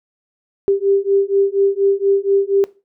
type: beating tone pair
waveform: sine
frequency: 393.2 / 397.4 Hz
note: G4 / G4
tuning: +5 / +24 cents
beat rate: 4.2 Hz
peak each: -16 dBFS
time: 0.68-2.64 s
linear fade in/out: 0 ms
effects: noise-tail reverb RT60 0.3 s tail -19 dB re dry